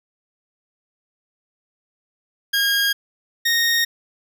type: tone pair in turn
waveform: 20% pulse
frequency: 1627 / 1858 Hz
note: G#6 / A#6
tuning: -36 / -6 cents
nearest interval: major second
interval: 230 cents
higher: second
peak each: -12 / -11 dBFS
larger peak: second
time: 2.53-2.93 / 3.45-3.85 s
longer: neither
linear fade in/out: 10 ms
effects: none